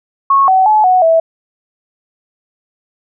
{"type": "tone with pitch steps", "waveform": "sine", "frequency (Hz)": [1098, 756, 857, 738, 654], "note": ["C#6", "F#5", "A5", "F#5", "E5"], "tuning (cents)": [-17, 37, -46, -5, -14], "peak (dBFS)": -6, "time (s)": [0.3, 1.2], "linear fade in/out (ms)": 5, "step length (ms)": 180, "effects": []}